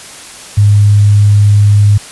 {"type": "tone", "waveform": "sine", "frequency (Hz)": 102.9, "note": "G#2", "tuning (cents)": -16, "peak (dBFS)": -3, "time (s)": [0.57, 1.98], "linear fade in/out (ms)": 10, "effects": ["white hiss -30 dBFS RMS until 2.11 s", "resampled to 24000 Hz"]}